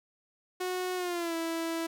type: tone with pitch glide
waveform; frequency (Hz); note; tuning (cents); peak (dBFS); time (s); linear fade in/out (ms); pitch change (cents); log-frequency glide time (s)
sawtooth; 365.9 to 329.8; F#4 to E4; -19 to +1; -27; 0.6-1.87; 10; -180; 0.96-1.35
effects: none